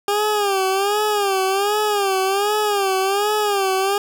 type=tone with vibrato; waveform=20% pulse; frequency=401.3 Hz; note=G4; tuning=41 cents sharp; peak=-12 dBFS; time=0.08-3.98 s; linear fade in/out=2 ms; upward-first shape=sine; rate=1.3 Hz; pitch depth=100 cents each way; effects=8-bit